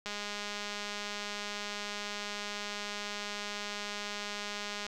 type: click train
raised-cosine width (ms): 0.2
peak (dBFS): -21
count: 991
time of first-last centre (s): 0.06-4.866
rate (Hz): 206
effects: none